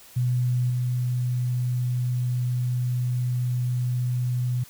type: tone with level steps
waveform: sine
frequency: 124.1 Hz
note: B2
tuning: 9 cents sharp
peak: -20 / -22 dBFS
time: 0.16-4.64 s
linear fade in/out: 10 ms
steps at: 0.7 s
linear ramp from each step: 2 ms
effects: white hiss -49 dBFS RMS until 4.69 s